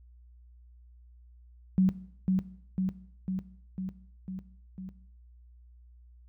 sine tone with echo, 187 Hz, F#3, 19 cents sharp, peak -19 dBFS, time 1.78-1.89 s, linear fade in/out 0 ms, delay 500 ms, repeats 6, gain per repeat -3 dB, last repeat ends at 4.89 s, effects noise-tail reverb RT60 0.7 s tail -18 dB re dry + added 60 Hz sine -52 dBFS peak until 6.28 s

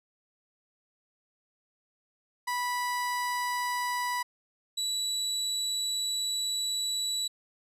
30% pulse tone pair in turn, 983 / 3932 Hz, B5 / B7, -8 / -8 cents, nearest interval 2 octaves, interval 2400 cents, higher second, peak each -26 dBFS, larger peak neither, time 2.47-4.23 / 4.77-7.28 s, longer second, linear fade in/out 10 ms, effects resampled to 32000 Hz

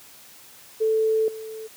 sine tone with level steps, 440 Hz, A4, in tune, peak -18 / -33 dBFS, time 0.8-1.68 s, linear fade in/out 20 ms, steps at 1.28 s, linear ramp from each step 2 ms, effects white hiss -48 dBFS RMS until 1.76 s + high-pass 60 Hz 12 dB/octave

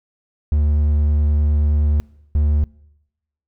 triangle tone pair in turn, 74.2 / 74.2 Hz, D2 / D2, +18 / +18 cents, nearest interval unison, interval 0 cents, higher neither, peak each -11 dBFS, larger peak neither, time 0.52-2 / 2.35-2.64 s, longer first, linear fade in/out 0 ms, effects noise-tail reverb RT60 0.9 s tail -24 dB re dry

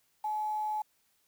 sine tone with quantisation, 853 Hz, G#5, 46 cents sharp, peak -30 dBFS, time 0.24-0.82 s, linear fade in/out 5 ms, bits 9, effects white hiss -72 dBFS RMS until 1.27 s

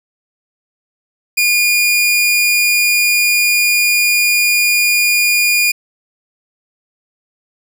sawtooth tone, 2430 Hz, D#7, 42 cents flat, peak -7 dBFS, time 1.37-5.72 s, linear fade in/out 10 ms, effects none

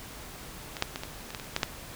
clicks, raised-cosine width 0.2 ms, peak -18 / -7 / -16 / -18 / -22 / -17 / -22 / -29 / -9 / -7 dBFS, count 10, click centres 0.768 / 0.824 / 0.959 / 1.035 / 1.305 / 1.348 / 1.398 / 1.444 / 1.564 / 1.632 s, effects pink hiss -44 dBFS RMS until 1.95 s

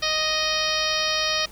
harmonic tone, 622.3 Hz, D#5, in tune, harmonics 1 / 2 / 3 / 4 / 5 / 6 / 7 / 8 / 9, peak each -30 / -30 / -30 / -30 / -30 / -30 / -30 / -30 / -30 dBFS, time 0.02-1.46 s, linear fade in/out 10 ms, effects added 50 Hz sine -47 dBFS peak until 1.51 s + pink hiss -47 dBFS RMS until 1.51 s

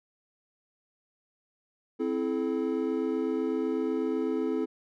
triangle chord, A minor, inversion first, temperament equal with one note detuned, 261.6 / 329.6 / 429.5 Hz, C4 / E4 / A4, 0 / 0 / -42 cents, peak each -29 dBFS, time 1.99-4.66 s, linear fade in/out 20 ms, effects none

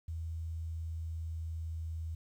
sine tone with pitch glide, 81.6 to 81.13 Hz, E2 to E2, -17 to -27 cents, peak -36 dBFS, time 0.08-2.15 s, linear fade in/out 5 ms, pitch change -10 cents, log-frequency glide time 0.43-1.97 s, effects 11-bit

